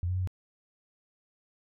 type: tone with pitch steps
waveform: sine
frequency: 87.4 / 91.2 / 92.6 / 91.9 Hz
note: F2 / F#2 / F#2 / F#2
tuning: +2 / -24 / +2 / -11 cents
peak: -27 dBFS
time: 0.03-0.274 s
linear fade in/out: 0 ms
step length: 61 ms
effects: none